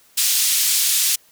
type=band-pass noise; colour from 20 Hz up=white; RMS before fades=-18 dBFS; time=0.17-1.16 s; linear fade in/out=10 ms; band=3300 to 12000 Hz; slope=12 dB/octave; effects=white hiss -54 dBFS RMS until 1.31 s